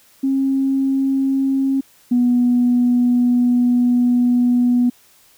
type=tone pair in turn; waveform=sine; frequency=269.7 / 244.6 Hz; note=C#4 / B3; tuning=-47 / -16 cents; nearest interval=major second; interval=169 cents; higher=first; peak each=-14 / -11 dBFS; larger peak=second; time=0.23-1.81 / 2.11-4.9 s; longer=second; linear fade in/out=10 ms; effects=tanh soft clip ceiling -7 dBFS + white hiss -52 dBFS RMS until 5.37 s